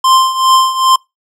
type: tone with tremolo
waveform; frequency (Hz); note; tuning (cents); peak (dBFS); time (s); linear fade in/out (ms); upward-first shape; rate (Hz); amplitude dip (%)
square; 1046.5; C6; 0; -5; 0.04-0.96; 5; triangle; 2.5; 80
effects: noise-tail reverb RT60 0.2 s tail -25 dB re dry + low-pass 10000 Hz 12 dB/octave